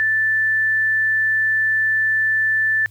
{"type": "tone", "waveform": "sine", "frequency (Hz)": 1760, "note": "A6", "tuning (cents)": 0, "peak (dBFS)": -15, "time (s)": [0, 2.86], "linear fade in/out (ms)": 0, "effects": ["added 105 Hz sine -43 dBFS peak until 2.9 s", "white hiss -56 dBFS RMS until 2.9 s"]}